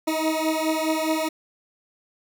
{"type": "beating tone pair", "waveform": "20% pulse", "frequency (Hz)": [314.5, 319.3], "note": ["D#4", "D#4"], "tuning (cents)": [19, 45], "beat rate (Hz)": 4.8, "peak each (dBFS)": [-19, -21], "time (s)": [0.07, 1.29], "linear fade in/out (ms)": 10, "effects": []}